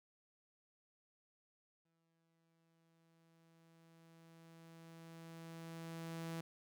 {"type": "tone with exponential growth", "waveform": "sawtooth", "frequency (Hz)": 164.81, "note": "E3", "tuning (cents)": 0, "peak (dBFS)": -38, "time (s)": [1.85, 6.41], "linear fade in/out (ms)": 5, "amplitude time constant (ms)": 990, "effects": []}